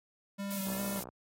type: tone with vibrato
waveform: square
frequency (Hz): 196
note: G3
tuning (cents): 0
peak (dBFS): -36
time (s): 0.38-1.01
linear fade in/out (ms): 20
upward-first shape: square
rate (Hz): 2.5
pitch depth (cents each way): 26
type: noise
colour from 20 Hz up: blue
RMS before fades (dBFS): -40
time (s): 0.5-1.04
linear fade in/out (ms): 10
type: click train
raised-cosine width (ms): 1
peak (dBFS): -30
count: 27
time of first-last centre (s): 0.67-1.088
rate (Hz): 62.2
effects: high-pass 80 Hz 12 dB/octave + AAC 48 kbps

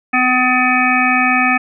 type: harmonic tone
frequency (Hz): 252.5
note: B3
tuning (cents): +39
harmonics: 1 / 3 / 5 / 7 / 9 / 10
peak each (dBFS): -18 / -18 / -18 / -18 / -18 / -18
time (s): 0.13-1.58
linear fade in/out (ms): 10
effects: none

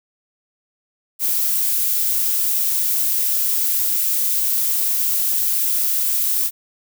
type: noise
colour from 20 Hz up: violet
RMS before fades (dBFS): -19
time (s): 1.19-6.51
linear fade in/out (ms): 50
effects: none

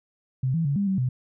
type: tone with pitch steps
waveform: sine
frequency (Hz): 130.1 / 164.6 / 141.2 / 200.5 / 191.5 / 127.1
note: C3 / E3 / C#3 / G3 / G3 / C3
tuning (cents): -9 / -2 / +32 / +39 / -40 / -50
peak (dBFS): -21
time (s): 0.43-1.09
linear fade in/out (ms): 5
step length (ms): 110
effects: none

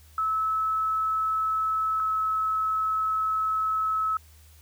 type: tone pair in turn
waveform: sine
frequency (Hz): 1300 / 1294.6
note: E6 / E6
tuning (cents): -24 / -32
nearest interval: unison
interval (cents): 8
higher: first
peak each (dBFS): -23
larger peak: neither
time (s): 0.18-2 / 2-4.17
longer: second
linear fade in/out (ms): 2
effects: added 77 Hz sine -51 dBFS peak until 4.61 s + white hiss -58 dBFS RMS until 4.61 s

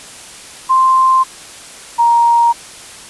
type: tone pair in turn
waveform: sine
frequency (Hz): 1046 / 938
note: C6 / A#5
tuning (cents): -1 / +11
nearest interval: major second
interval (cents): 188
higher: first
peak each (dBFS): -7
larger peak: neither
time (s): 0.69-1.24 / 1.98-2.53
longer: neither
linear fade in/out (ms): 20
effects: white hiss -34 dBFS RMS until 3.09 s + resampled to 24000 Hz

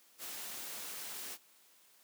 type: noise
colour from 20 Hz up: white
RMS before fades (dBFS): -44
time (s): 0.18-1.38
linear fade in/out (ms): 50
effects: white hiss -65 dBFS RMS until 2.03 s + high-pass 200 Hz 12 dB/octave

